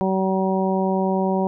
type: harmonic tone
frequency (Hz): 190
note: F#3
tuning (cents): +46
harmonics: 1 / 2 / 3 / 4 / 5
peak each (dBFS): -21 / -24 / -26 / -27 / -28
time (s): 0.01-1.47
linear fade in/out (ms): 0
effects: none